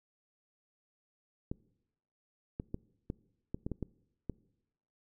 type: clicks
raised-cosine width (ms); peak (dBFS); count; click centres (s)
3; -23; 9; 1.515 / 2.599 / 2.744 / 3.101 / 3.545 / 3.665 / 3.717 / 3.827 / 4.297
effects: noise-tail reverb RT60 0.9 s tail -23 dB re dry